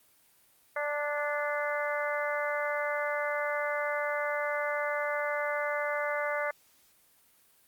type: harmonic tone with a mistuned harmonic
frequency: 293.7 Hz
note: D4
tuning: in tune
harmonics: 2 / 3 / 4 / 5 / 6 / 7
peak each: -32 / -39 / -37 / -37 / -38 / -37 dBFS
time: 0.76-6.51 s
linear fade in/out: 5 ms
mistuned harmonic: 6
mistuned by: -21 cents
effects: white hiss -64 dBFS RMS until 7.67 s + Opus 32 kbps